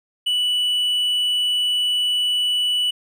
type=tone; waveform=triangle; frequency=2960 Hz; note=F#7; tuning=in tune; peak=-16 dBFS; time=0.26-2.91 s; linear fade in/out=10 ms; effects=none